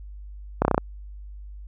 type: slowing click train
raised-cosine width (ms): 1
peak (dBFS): -4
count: 6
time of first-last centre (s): 0.62-0.779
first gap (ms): 30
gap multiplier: 1.03
effects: added 50 Hz sine -37 dBFS peak until 1.67 s